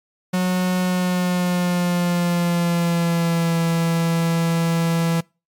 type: tone with pitch glide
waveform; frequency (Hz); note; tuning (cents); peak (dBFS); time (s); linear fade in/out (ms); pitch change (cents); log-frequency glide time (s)
45% pulse; 182.6 to 166.48; F#3 to E3; -23 to +17; -17; 0.33-5.21; 10; -160; 0.81-3.58
effects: noise-tail reverb RT60 0.3 s tail -26 dB re dry + MP3 96 kbps